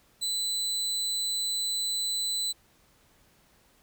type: tone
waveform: 30% pulse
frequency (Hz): 4000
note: B7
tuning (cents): +21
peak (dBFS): -25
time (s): 0.21-2.53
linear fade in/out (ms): 20
effects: pink hiss -63 dBFS RMS until 3.82 s